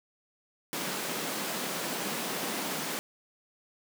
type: high-pass noise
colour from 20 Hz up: pink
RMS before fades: -34 dBFS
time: 0.73-2.99 s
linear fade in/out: 0 ms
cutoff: 160 Hz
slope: 48 dB/octave
effects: none